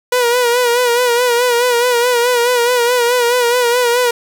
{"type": "tone with vibrato", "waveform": "sawtooth", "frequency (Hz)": 485.2, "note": "B4", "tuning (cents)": -31, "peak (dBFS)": -7, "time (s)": [0.12, 4.11], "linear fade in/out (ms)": 5, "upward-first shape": "sine", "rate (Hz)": 4.7, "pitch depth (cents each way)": 56, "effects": ["8-bit"]}